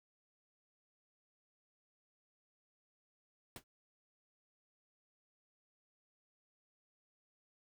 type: noise with exponential decay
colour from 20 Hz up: pink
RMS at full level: -43 dBFS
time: 3.56-3.64 s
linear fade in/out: 2 ms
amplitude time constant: 16 ms
effects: none